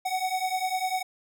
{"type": "beating tone pair", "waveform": "square", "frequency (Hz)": [742, 752], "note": ["F#5", "F#5"], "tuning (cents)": [5, 28], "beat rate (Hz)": 10, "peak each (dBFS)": -30, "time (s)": [0.05, 1.03], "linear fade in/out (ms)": 10, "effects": []}